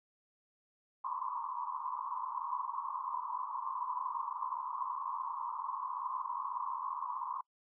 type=band-pass noise; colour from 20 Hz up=white; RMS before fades=-39 dBFS; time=1.04-7.41 s; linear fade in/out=2 ms; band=950 to 1100 Hz; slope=96 dB/octave; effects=noise-tail reverb RT60 0.1 s tail -26 dB re dry